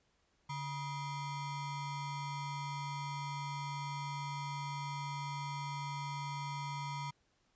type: ring-modulated tone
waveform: square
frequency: 554.4 Hz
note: C#5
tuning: in tune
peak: -36 dBFS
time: 0.49-7.11 s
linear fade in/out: 10 ms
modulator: 411 Hz
effects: pink hiss -75 dBFS RMS until 7.55 s + resampled to 16000 Hz